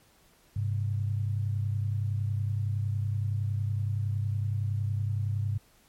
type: tone pair together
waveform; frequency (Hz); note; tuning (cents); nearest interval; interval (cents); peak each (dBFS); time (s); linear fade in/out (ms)
sine; 101.4 / 132.18; G#2 / C3; -41 / +18; perfect fourth; 459; -27 / -34; 0.56-5.58; 5
effects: pink hiss -62 dBFS RMS until 5.88 s + MP3 64 kbps